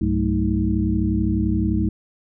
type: tone cluster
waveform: sine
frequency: 65.4 / 101.1 / 189.5 / 221.1 / 317.5 Hz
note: C2 / G#2 / F#3 / A3 / D#4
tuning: 0 / -46 / +42 / +9 / +35 cents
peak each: -24 dBFS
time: 0.01-1.89 s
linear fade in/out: 5 ms
effects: none